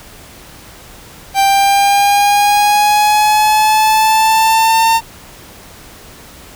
45% pulse exponential sweep, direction up, 784 to 909 Hz, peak -8 dBFS, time 1.34-5.01 s, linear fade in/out 50 ms, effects pink hiss -37 dBFS RMS until 6.55 s

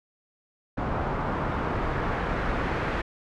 pink noise with low-pass filter sweep, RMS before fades -28 dBFS, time 0.77-3.02 s, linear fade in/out 10 ms, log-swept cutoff 1100 to 1800 Hz, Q 1.2, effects none

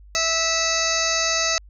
harmonic tone with a mistuned harmonic, 654 Hz, E5, 14 cents flat, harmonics 1 / 2 / 3 / 4 / 6 / 7 / 8 / 9 / 10, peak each -28 / -28 / -28 / -28 / -28 / -28 / -28 / -28 / -28 dBFS, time 0.15-1.58 s, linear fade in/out 0 ms, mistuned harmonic 9, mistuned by +53 cents, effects added 50 Hz sine -43 dBFS peak until 1.69 s

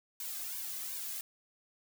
blue noise with flanger, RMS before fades -40 dBFS, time 0.2-1.21 s, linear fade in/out 2 ms, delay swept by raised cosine 1.5 to 2.2 ms, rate 2.7 Hz, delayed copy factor -0.75, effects none

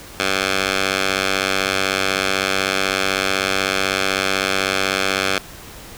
10% pulse tone with band-pass filter, 96 Hz, G2, 36 cents flat, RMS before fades -20 dBFS, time 0.2-5.38 s, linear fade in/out 0 ms, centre 2900 Hz, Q 0.68, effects pink hiss -38 dBFS RMS until 5.97 s

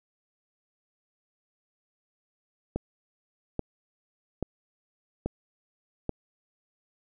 click train, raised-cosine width 2 ms, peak -15 dBFS, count 5, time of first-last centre 2.76-6.093 s, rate 1.2 Hz, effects none

